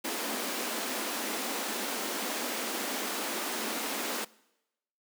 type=high-pass noise; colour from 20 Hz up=pink; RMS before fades=-34 dBFS; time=0.04-4.25 s; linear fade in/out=10 ms; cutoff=210 Hz; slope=96 dB/octave; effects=noise-tail reverb RT60 0.9 s tail -22 dB re dry